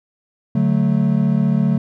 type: chord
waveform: triangle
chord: D major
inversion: none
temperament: equal with one note detuned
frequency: 145.15 / 185 / 220 Hz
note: D3 / F#3 / A3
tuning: -20 / 0 / 0 cents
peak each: -16 dBFS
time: 0.55-1.78 s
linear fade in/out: 5 ms
effects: none